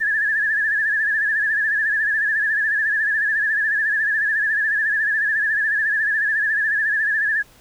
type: tone with vibrato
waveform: sine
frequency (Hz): 1720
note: A6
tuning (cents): -40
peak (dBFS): -17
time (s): 0-7.43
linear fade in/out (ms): 20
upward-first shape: sine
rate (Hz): 14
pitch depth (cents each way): 76
effects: pink hiss -51 dBFS RMS until 7.6 s